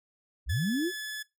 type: linear sweep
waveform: sine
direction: up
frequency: 46.93 to 381.4 Hz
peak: -26 dBFS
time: 0.46-0.92 s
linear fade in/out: 50 ms
type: tone with vibrato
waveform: sawtooth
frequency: 1718 Hz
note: A6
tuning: 42 cents flat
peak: -31 dBFS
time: 0.49-1.23 s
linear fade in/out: 10 ms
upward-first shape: sine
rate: 19 Hz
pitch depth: 8 cents each way
effects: noise-tail reverb RT60 0.2 s tail -21 dB re dry